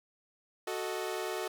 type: chord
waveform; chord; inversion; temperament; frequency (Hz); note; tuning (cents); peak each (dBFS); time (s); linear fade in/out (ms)
sawtooth; D# diminished; first; equal; 370 / 440 / 622.3; F#4 / A4 / D#5; 0 / 0 / 0; -33 / -34 / -37; 0.67-1.48; 5
effects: none